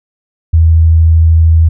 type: tone with vibrato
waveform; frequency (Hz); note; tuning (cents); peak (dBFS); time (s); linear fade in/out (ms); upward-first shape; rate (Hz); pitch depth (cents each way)
sine; 81.3; E2; -23; -3; 0.53-1.69; 10; sine; 13; 9
effects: none